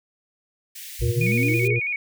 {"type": "high-pass noise", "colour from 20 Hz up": "white", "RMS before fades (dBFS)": -38, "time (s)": [0.75, 1.68], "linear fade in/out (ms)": 10, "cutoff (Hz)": 1800, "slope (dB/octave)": 48}
{"type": "linear sweep", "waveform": "sine", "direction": "up", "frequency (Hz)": [40.28, 434.8], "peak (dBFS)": -23, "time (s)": [0.99, 1.75], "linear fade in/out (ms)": 20}
{"type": "harmonic tone", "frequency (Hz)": 118.5, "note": "A#2", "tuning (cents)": 29, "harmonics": [1, 3, 4], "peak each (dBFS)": [-21, -30, -29], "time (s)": [1.01, 1.8], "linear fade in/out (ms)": 20}
{"type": "tone with vibrato", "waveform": "sine", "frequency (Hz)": 2336, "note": "D7", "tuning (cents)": -10, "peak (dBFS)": -23, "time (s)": [1.21, 1.96], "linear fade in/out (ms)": 2, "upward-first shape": "square", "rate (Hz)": 9.1, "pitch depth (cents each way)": 78}
{"effects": []}